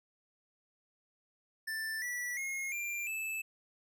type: tone with pitch steps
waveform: square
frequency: 1771 / 1953.7 / 2155 / 2378 / 2623 Hz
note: A6 / B6 / C#7 / D7 / E7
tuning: +11 / -19 / -49 / +21 / -9 cents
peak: -36 dBFS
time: 1.67-3.42 s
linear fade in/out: 10 ms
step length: 350 ms
effects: none